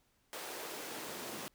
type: noise with high-pass filter sweep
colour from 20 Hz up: pink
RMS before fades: -44 dBFS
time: 0.33-1.48 s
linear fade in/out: 0 ms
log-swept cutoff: 490 to 230 Hz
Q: 1.2
effects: pink hiss -74 dBFS RMS until 1.54 s